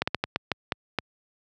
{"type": "slowing click train", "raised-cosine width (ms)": 0.3, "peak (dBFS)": -8, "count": 8, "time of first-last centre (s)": [0.02, 0.987], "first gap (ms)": 55, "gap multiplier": 1.3, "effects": ["high-pass 80 Hz 12 dB/octave"]}